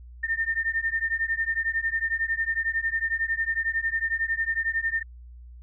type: beating tone pair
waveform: sine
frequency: 1807 / 1818 Hz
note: A6 / A#6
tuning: +46 / -44 cents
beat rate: 11 Hz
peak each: -27 dBFS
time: 0.23-5.03 s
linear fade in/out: 10 ms
effects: added 60 Hz sine -42 dBFS peak until 5.62 s